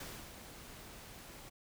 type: noise with ADSR envelope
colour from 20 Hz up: pink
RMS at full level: -45 dBFS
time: 0-1.5 s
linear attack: 4 ms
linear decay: 290 ms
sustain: -7 dB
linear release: 18 ms
effects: none